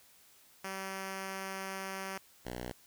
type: tone pair in turn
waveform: 5% pulse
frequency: 192.2 / 61.21 Hz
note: G3 / B1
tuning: -34 / -15 cents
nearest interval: octave + minor sixth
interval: 1981 cents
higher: first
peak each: -27 / -28 dBFS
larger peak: first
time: 0.64-2.18 / 2.45-2.72 s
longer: first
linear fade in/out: 5 ms
effects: white hiss -62 dBFS RMS until 2.86 s